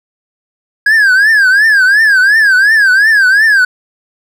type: tone with vibrato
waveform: triangle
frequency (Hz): 1637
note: G#6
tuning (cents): -25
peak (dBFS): -3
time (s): 0.86-3.65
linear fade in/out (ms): 5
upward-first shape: triangle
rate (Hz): 2.8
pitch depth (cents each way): 190
effects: none